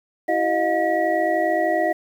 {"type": "tone cluster", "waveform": "sine", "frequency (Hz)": [328.8, 382.1, 620, 710, 1925], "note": ["E4", "G4", "D#5", "F5", "B6"], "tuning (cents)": [-4, -44, -6, 28, -45], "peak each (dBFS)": [-25, -29, -22, -22, -27], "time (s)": [0.28, 1.93], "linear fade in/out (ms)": 10, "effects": ["8-bit"]}